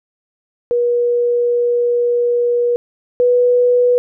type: tone pair in turn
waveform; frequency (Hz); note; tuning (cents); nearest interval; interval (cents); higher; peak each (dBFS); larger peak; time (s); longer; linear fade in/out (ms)
sine; 481 / 490.8; B4 / B4; -46 / -11; unison; 35; second; -12 / -9; second; 0.71-2.76 / 3.2-3.98; first; 0
effects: none